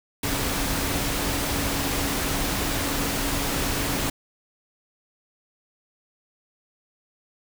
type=tone in noise; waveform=sine; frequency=280 Hz; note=C#4; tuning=18 cents sharp; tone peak=-33 dBFS; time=0.23-4.1 s; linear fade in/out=5 ms; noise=pink; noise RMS=-26 dBFS; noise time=0.23-4.1 s; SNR=-10 dB; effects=none